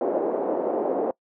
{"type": "band-pass noise", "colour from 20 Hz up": "white", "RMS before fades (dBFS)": -25, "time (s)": [0.01, 1.11], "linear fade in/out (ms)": 2, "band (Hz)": [310, 620], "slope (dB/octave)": 24, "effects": ["noise-tail reverb RT60 0.1 s tail -24 dB re dry"]}